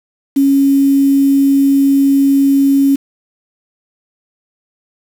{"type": "tone with quantisation", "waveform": "sine", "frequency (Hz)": 276.2, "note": "C#4", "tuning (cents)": -6, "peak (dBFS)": -7, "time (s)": [0.36, 2.96], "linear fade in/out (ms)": 10, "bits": 5, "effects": []}